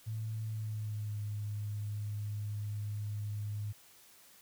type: tone with pitch glide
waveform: sine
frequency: 110 to 104.37 Hz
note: A2 to G#2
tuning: 0 to +9 cents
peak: -35 dBFS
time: 0.06-3.73 s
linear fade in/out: 20 ms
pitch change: -91 cents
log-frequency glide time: 0.43-1.19 s
effects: white hiss -60 dBFS RMS until 4.41 s